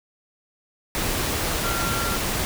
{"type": "tone in noise", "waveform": "sine", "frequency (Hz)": 1377, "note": "F6", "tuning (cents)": -25, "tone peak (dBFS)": -28, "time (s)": [1.64, 2.16], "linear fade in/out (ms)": 0, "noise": "pink", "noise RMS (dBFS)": -25, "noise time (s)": [0.95, 2.45], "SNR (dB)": -6, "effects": []}